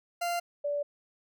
40% pulse / sine tone pair in turn, 694 / 579.5 Hz, F5 / D5, -11 / -23 cents, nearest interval minor third, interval 312 cents, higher first, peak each -28 dBFS, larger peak neither, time 0.21-0.4 / 0.64-0.83 s, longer neither, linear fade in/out 10 ms, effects none

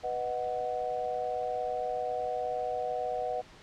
sine chord, B major, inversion none, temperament equal, 493.9 / 622.3 / 740 Hz, B4 / D#5 / F#5, 0 / 0 / 0 cents, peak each -35 / -36 / -33 dBFS, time 0.03-3.42 s, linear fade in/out 20 ms, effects pink hiss -53 dBFS RMS until 3.62 s + low-pass 5000 Hz 12 dB/octave

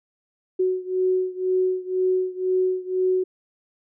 sine beating tone pair, 370 / 372 Hz, F#4 / F#4, 0 / +9 cents, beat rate 2 Hz, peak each -22 / -24 dBFS, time 0.59-3.24 s, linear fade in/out 10 ms, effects none

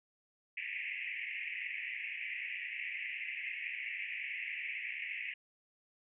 pink band-pass noise, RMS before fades -41 dBFS, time 0.57-5.34 s, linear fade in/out 5 ms, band 1900 to 2700 Hz, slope 96 dB/octave, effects none

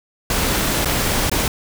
pink noise with dropouts, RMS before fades -19 dBFS, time 0.3-1.48 s, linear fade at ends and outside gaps 2 ms, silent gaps 0.848-0.856 / 1.297-1.315 s, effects none

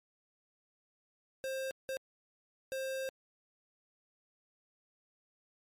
square tone bursts at uneven times, 530 Hz, C5, 22 cents sharp, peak -36 dBFS, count 3, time 1.44-1.71 / 1.89-1.97 / 2.72-3.09 s, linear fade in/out 0 ms, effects MP3 64 kbps

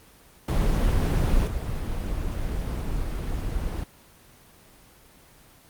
brown noise with level steps, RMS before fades -21 / -28 dBFS, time 0.48-3.84 s, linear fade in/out 5 ms, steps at 1.47 s, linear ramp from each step 5 ms, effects pink hiss -53 dBFS RMS until 5.69 s + Opus 24 kbps

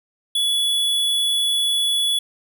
square tone, 3409 Hz, G#7, 45 cents sharp, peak -18 dBFS, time 0.35-2.19 s, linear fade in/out 5 ms, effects none

